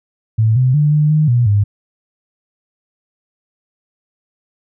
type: tone with pitch steps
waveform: sine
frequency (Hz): 110.7 / 128.2 / 148.7 / 150.5 / 153.7 / 121.1 / 102.4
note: A2 / C3 / D3 / D3 / D#3 / B2 / G#2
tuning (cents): +11 / -35 / +22 / +43 / -21 / -34 / -24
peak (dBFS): -9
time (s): 0.38-1.64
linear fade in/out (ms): 10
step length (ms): 180
effects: none